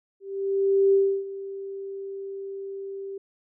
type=tone with ADSR envelope; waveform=sine; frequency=392 Hz; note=G4; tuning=in tune; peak=-15 dBFS; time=0.2-3.18 s; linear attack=730 ms; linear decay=310 ms; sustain=-17 dB; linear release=5 ms; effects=none